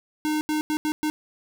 square tone bursts at uneven times, 305.7 Hz, D#4, 30 cents flat, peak -23 dBFS, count 5, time 0.25-0.41 / 0.49-0.61 / 0.7-0.77 / 0.85-0.92 / 1.03-1.1 s, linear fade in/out 0 ms, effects none

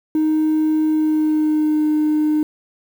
triangle tone with pitch glide, 311.1 to 304.9 Hz, D#4 to D#4, 0 to -35 cents, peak -11 dBFS, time 0.15-2.43 s, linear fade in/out 2 ms, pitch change -35 cents, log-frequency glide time 0.88-1.86 s, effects tanh soft clip ceiling -10 dBFS + 7-bit

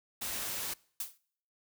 white noise, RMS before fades -37 dBFS, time 0.21-0.74 s, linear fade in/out 10 ms
blue noise with exponential decay, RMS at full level -32 dBFS, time 1-1.18 s, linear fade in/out 5 ms, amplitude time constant 38 ms
effects noise-tail reverb RT60 0.6 s tail -24 dB re dry

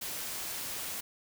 white noise, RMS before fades -38 dBFS, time 0.01-1.01 s, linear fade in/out 10 ms, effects none

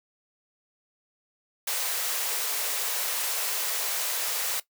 white high-pass noise, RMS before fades -29 dBFS, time 1.67-4.6 s, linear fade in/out 5 ms, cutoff 410 Hz, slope 96 dB/octave, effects noise-tail reverb RT60 0.1 s tail -17 dB re dry

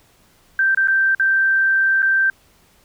sine tone with dropouts, 1566 Hz, G6, 2 cents flat, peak -13 dBFS, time 0.59-2.3 s, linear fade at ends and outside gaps 2 ms, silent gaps 0.748-0.773 / 0.874-0.882 / 1.149-1.197 / 2.021-2.027 s, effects pink hiss -55 dBFS RMS until 2.84 s

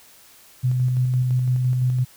sine tone with tremolo, 126.4 Hz, B2, 41 cents sharp, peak -16 dBFS, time 0.63-2.05 s, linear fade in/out 20 ms, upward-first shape square, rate 5.9 Hz, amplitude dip 25%, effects white hiss -50 dBFS RMS until 2.16 s

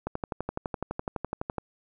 click train, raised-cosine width 1 ms, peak -16 dBFS, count 19, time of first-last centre 0.07-1.583 s, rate 11.9 Hz, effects none

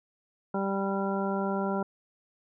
harmonic tone, 196 Hz, G3, in tune, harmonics 1 / 2 / 3 / 4 / 5 / 7, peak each -30 / -33 / -35 / -36 / -37 / -38 dBFS, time 0.54-1.83 s, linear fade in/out 5 ms, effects none

